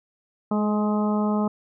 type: harmonic tone with a mistuned harmonic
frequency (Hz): 210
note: G#3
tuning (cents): +19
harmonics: 1 / 2 / 3 / 4 / 5 / 6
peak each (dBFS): -21 / -30 / -31 / -32 / -34 / -35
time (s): 0.51-1.48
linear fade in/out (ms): 5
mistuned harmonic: 2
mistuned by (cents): +19
effects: none